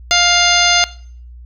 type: harmonic tone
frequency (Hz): 702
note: F5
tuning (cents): +9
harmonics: 1 / 2 / 3 / 4 / 5 / 6 / 7 / 9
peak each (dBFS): -18 / -18 / -18 / -18 / -18 / -18 / -18 / -18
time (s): 0.11-0.84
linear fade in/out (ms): 0
effects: noise-tail reverb RT60 0.5 s tail -19 dB re dry + added 60 Hz sine -33 dBFS peak until 1.45 s